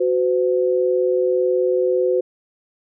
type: tone pair together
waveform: sine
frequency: 370 / 508.3 Hz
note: F#4 / B4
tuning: 0 / +50 cents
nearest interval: perfect fourth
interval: 550 cents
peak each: -18 dBFS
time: 0-2.21 s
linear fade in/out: 10 ms
effects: none